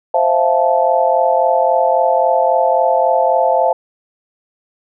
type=chord; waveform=sine; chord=F major seventh; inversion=second; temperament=just; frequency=523.8 / 654.8 / 698.5 / 873.1 Hz; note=C5 / E5 / F5 / A5; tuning=+2 / -12 / 0 / -14 cents; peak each=-16 dBFS; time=0.14-3.73 s; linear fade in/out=5 ms; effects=none